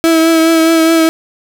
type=tone with vibrato; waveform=35% pulse; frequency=325.8 Hz; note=E4; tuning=20 cents flat; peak=-5 dBFS; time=0.04-1.09 s; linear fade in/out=0 ms; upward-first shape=triangle; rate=4.8 Hz; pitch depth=28 cents each way; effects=none